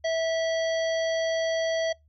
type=harmonic tone; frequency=653 Hz; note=E5; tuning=17 cents flat; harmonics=1 / 3 / 5 / 7 / 9; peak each=-24 / -34 / -38 / -41 / -43 dBFS; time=0.04-1.93 s; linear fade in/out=10 ms; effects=noise-tail reverb RT60 0.2 s tail -26 dB re dry + added 75 Hz sine -58 dBFS peak until 2.08 s